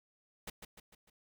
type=noise with echo; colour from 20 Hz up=pink; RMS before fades=-43 dBFS; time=0.47-0.5 s; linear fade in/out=5 ms; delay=150 ms; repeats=4; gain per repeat=-6 dB; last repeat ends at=1.1 s; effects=none